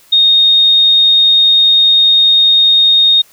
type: tone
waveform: sine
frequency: 3705 Hz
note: A#7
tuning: 11 cents flat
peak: -5 dBFS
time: 0.12-3.22 s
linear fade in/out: 10 ms
effects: white hiss -46 dBFS RMS until 3.32 s